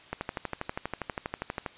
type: click train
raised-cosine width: 0.5 ms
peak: -16 dBFS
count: 20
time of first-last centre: 0.13-1.662 s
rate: 12.4 Hz
effects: white hiss -52 dBFS RMS until 1.77 s + resampled to 8000 Hz